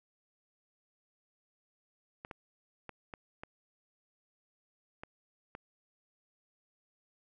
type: clicks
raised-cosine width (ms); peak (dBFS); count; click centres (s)
0.5; -28; 7; 2.249 / 2.312 / 2.893 / 3.138 / 3.435 / 5.035 / 5.551
effects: none